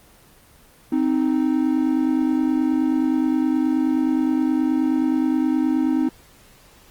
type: tone pair together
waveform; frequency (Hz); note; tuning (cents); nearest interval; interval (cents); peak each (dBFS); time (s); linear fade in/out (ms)
triangle; 261.6 / 311.1; C4 / D#4; 0 / 0; minor third; 300; -18; 0.92-6.09; 5
effects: pink hiss -51 dBFS RMS until 6.9 s + Opus 24 kbps